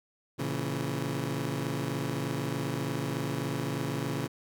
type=chord; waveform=20% pulse; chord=A# diminished; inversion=none; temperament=just; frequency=116.54 / 139.85 / 167.82 Hz; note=A#2 / C#3 / E3; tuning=0 / +16 / +31 cents; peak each=-31 / -28 / -32 dBFS; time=0.38-4.28 s; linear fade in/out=20 ms; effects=none